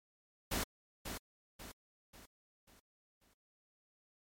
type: noise with echo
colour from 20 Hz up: pink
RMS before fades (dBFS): -36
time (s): 0.51-0.64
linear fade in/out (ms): 10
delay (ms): 540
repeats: 5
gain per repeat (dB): -7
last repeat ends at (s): 3.34
effects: MP3 64 kbps